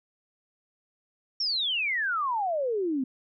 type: exponential sweep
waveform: sine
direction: down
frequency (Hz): 5588 to 249.8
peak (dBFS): -25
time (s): 1.4-3.04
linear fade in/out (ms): 5
effects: none